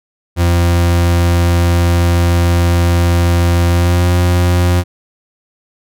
40% pulse tone with pitch glide, 86.4 to 88.27 Hz, F2 to F2, -18 to +19 cents, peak -8 dBFS, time 0.36-4.84 s, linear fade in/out 50 ms, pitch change +37 cents, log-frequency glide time 3.7-4.08 s, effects none

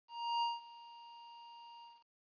square tone with ADSR envelope, 938 Hz, A#5, 11 cents sharp, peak -32 dBFS, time 0.08-2.05 s, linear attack 340 ms, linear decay 180 ms, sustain -21 dB, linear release 210 ms, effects resampled to 11025 Hz + 12-bit

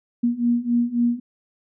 sine beating tone pair, 236.5 / 240.2 Hz, A#3 / B3, +25 / -48 cents, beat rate 3.7 Hz, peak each -22 / -20 dBFS, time 0.23-1.2 s, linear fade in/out 10 ms, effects none

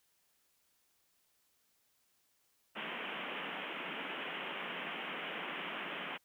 white band-pass noise, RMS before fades -42 dBFS, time 2.75-6.18 s, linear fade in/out 20 ms, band 160 to 3200 Hz, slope 96 dB/octave, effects white hiss -75 dBFS RMS until 6.24 s

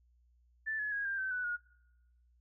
sine tone with pitch steps, 1760 / 1702 / 1645.9 / 1591.7 / 1539.3 / 1488.6 / 1439.5 Hz, A6 / G#6 / G#6 / G6 / G6 / F#6 / F#6, 0 / +42 / -16 / +26 / -32 / +10 / -48 cents, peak -33 dBFS, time 0.66-1.57 s, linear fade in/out 20 ms, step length 130 ms, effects noise-tail reverb RT60 1.0 s tail -26 dB re dry + added 60 Hz sine -65 dBFS peak until 2.4 s

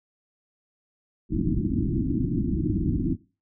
white low-pass noise, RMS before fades -25 dBFS, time 1.29-3.17 s, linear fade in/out 50 ms, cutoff 340 Hz, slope 96 dB/octave, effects noise-tail reverb RT60 0.3 s tail -18 dB re dry

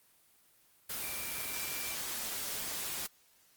sine tone in noise, 2352 Hz, D7, 2 cents sharp, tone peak -45 dBFS, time 1.02-1.95 s, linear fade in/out 10 ms, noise white, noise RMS -38 dBFS, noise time 0.89-3.07 s, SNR -10 dB, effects white hiss -66 dBFS RMS until 3.56 s + Opus 24 kbps

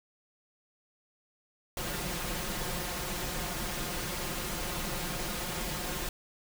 pink noise with comb filter, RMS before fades -35 dBFS, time 1.77-6.09 s, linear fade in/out 2 ms, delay 5.6 ms, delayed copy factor +0.65, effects none

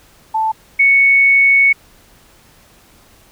sine tone pair in turn, 880 / 2217 Hz, A5 / C#7, 0 / 0 cents, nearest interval octave + major third, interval 1600 cents, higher second, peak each -13 / -7 dBFS, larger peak second, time 0.34-0.52 / 0.79-1.73 s, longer second, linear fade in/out 10 ms, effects pink hiss -48 dBFS RMS until 3.31 s

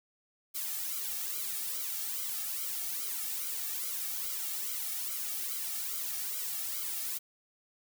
blue noise with flanger, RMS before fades -36 dBFS, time 0.54-7.19 s, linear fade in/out 20 ms, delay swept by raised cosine 1.1 to 2.04 ms, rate 2.4 Hz, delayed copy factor -0.9, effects none

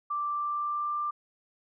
sine tone with pitch glide, 1174.7 to 1186.3 Hz, D6 to D6, 0 to +17 cents, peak -28 dBFS, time 0.1-1.11 s, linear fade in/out 10 ms, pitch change +17 cents, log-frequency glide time 0.29-1 s, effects none

